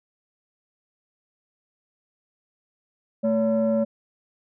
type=tone pair together; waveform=sine; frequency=221.4 / 566 Hz; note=A3 / C#5; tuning=+11 / +36 cents; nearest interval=octave + major third; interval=1625 cents; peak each=-20 dBFS; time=3.23-3.85 s; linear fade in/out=20 ms; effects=tanh soft clip ceiling -15 dBFS